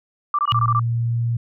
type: tone bursts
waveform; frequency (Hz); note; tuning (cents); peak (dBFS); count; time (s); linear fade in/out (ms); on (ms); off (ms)
sine; 1174.7; D6; 0; -16; 7; 0.34-0.795; 2; 47; 21
type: tone with exponential growth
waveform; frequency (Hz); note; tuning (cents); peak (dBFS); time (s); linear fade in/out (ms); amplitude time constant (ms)
sine; 2900; F#7; -35; -14; 0.45-0.52; 0; 15
type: tone with pitch glide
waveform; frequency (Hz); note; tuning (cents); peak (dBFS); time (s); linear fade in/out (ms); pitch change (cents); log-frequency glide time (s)
sine; 116.7 to 117.51; A#2 to A#2; +2 to +14; -18; 0.52-1.37; 5; +12; 0.74-1.26
effects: none